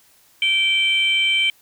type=tone pair together; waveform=sine; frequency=2333 / 3108 Hz; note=D7 / G7; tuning=-12 / -16 cents; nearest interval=perfect fourth; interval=496 cents; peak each=-17 dBFS; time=0.42-1.5 s; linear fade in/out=2 ms; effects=tanh soft clip ceiling -10 dBFS + white hiss -55 dBFS RMS until 1.61 s